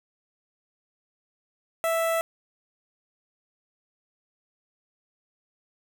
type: tone with notch filter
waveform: sawtooth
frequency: 659.3 Hz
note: E5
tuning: in tune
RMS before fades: -25 dBFS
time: 1.84-2.21 s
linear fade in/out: 0 ms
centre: 4700 Hz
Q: 0.83
effects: none